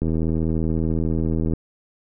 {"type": "click train", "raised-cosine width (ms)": 3, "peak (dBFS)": -11, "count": 123, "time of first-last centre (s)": [0.02, 1.536], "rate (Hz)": 80.5, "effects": []}